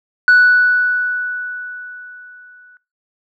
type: tone with exponential decay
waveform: sine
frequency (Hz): 1480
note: F#6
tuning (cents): 0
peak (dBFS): -3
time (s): 0.28-2.77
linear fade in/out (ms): 1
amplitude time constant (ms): 540
effects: noise-tail reverb RT60 0.3 s tail -22 dB re dry + tanh soft clip ceiling -4 dBFS